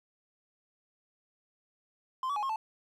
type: tone with pitch steps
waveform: triangle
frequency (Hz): 1040 / 1140 / 837 / 1075 / 879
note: C6 / C#6 / G#5 / C6 / A5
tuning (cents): -11 / +48 / +13 / +47 / -2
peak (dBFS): -28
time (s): 2.23-2.56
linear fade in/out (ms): 2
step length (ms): 66
effects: none